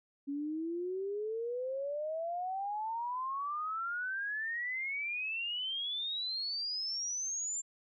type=exponential sweep; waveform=sine; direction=up; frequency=277.2 to 7360 Hz; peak=-34 dBFS; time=0.27-7.62 s; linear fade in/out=20 ms; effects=none